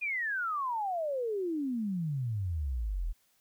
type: exponential sweep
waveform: sine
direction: down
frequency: 2489 to 37.52 Hz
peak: -30 dBFS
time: 0.01-3.13 s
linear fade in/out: 20 ms
effects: white hiss -70 dBFS RMS until 3.4 s